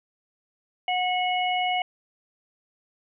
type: harmonic tone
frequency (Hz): 730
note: F#5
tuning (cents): -24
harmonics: 1 / 3 / 4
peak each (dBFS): -24 / -29 / -30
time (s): 0.88-1.82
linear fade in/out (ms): 2
effects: none